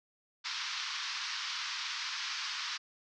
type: band-pass noise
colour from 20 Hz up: white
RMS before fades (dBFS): -38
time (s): 0.44-2.78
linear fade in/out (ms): 20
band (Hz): 990 to 5600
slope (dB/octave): 48
effects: none